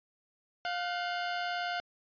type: tone pair together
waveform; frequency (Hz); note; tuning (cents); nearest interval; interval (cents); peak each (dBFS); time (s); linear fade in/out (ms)
sawtooth; 705.7 / 1510; F5 / F#6; +18 / +35; octave + minor second; 1317; -29 / -35; 0.65-1.8; 0
effects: resampled to 11025 Hz